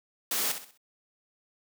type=noise with echo; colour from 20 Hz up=white; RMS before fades=-29 dBFS; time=0.31-0.52 s; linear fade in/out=5 ms; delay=64 ms; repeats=4; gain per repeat=-9 dB; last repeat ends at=0.776 s; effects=high-pass 200 Hz 12 dB/octave